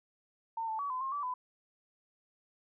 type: tone with pitch steps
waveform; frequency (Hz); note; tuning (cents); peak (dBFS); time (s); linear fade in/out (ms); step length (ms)
sine; 907 / 880 / 1136 / 1018 / 1069 / 1155 / 1004; A#5 / A5 / C#6 / C6 / C6 / D6 / B5; -48 / 0 / +42 / -48 / +37 / -29 / +28; -33; 0.57-1.34; 5; 110
effects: none